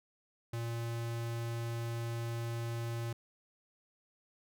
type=tone; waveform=square; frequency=116.54 Hz; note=A#2; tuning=in tune; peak=-36 dBFS; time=0.53-3.13 s; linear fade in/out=5 ms; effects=none